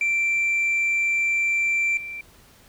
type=tone with level steps; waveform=sine; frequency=2349 Hz; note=D7; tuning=in tune; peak=-17 / -31 dBFS; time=0.01-2.21 s; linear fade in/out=2 ms; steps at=1.97 s; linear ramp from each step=2 ms; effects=tanh soft clip ceiling -18 dBFS + pink hiss -53 dBFS RMS until 2.68 s